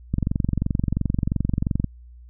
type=click train; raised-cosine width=5 ms; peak=-9 dBFS; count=40; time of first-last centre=0.14-1.843 s; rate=22.9 Hz; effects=added 60 Hz sine -42 dBFS peak until 2.29 s